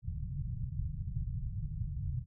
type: low-pass noise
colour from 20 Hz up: white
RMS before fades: -37 dBFS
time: 0.02-2.26 s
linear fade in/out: 50 ms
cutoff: 150 Hz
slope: 48 dB/octave
effects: none